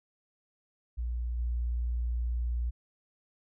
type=tone with level steps; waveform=sine; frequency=59.5 Hz; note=A#1; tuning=36 cents sharp; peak=-30 / -28 dBFS; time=0.97-2.71 s; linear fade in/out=20 ms; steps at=1.38 s; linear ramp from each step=10 ms; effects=none